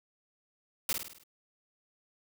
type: noise with echo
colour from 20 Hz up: white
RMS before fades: -30 dBFS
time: 0.89-0.93 s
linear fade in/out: 2 ms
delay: 51 ms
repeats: 6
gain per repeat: -5 dB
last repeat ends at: 1.236 s
effects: none